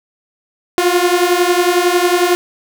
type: beating tone pair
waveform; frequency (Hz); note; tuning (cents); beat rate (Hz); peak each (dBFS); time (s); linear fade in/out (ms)
sawtooth; 349.2 / 360.2; F4 / F#4; 0 / -46; 11; -10; 0.78-2.35; 0
effects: none